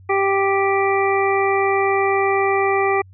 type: harmonic tone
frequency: 392 Hz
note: G4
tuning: in tune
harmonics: 1 / 2 / 3 / 5 / 6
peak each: -18 / -21 / -23 / -25 / -26 dBFS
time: 0.09-3.02 s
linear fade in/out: 10 ms
effects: added 94 Hz sine -42 dBFS peak until 3.13 s